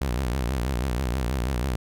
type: tone with vibrato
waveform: sawtooth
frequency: 63.2 Hz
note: B1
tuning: 41 cents sharp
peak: -20 dBFS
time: 0.01-1.76 s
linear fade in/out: 5 ms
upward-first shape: triangle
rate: 6.2 Hz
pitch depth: 200 cents each way
effects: none